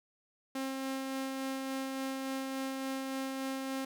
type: tone with tremolo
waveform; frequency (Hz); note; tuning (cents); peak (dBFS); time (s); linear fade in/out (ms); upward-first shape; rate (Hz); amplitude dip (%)
sawtooth; 266.9; C4; +35; -30; 0.55-3.85; 5; sine; 3.5; 25
effects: none